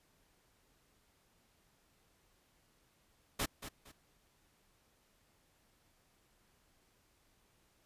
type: noise with echo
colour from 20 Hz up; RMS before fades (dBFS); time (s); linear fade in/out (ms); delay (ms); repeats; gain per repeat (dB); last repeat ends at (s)
pink; -35; 3.39-3.46; 10; 230; 2; -11; 3.92
effects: pink hiss -72 dBFS RMS until 7.85 s + resampled to 32000 Hz